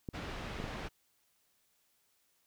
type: clicks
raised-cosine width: 3 ms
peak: -26 dBFS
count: 3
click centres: 0.088 / 0.601 / 0.641 s
type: low-pass noise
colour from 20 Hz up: pink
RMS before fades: -42 dBFS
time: 0.13-0.89 s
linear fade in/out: 20 ms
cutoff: 3300 Hz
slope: 12 dB/octave
effects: white hiss -74 dBFS RMS until 2.46 s